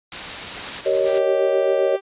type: noise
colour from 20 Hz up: white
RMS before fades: -29 dBFS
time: 0.12-0.81 s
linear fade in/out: 2 ms
type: noise with tremolo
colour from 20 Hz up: white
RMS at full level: -31 dBFS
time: 0.54-1.19 s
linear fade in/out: 10 ms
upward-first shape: sine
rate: 10 Hz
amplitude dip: 35%
type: chord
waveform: sine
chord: Eb dominant seventh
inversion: first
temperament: equal with one note detuned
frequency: 384.4 / 466.2 / 554.4 / 622.3 Hz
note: G4 / Bb4 / Db5 / Eb5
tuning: -34 / 0 / 0 / 0 cents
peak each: -22 / -24 / -19 / -23 dBFS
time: 0.85-1.97 s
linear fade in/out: 20 ms
type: tone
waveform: sawtooth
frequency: 392 Hz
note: G4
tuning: in tune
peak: -23 dBFS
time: 1.04-2.01 s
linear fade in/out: 50 ms
effects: resampled to 8000 Hz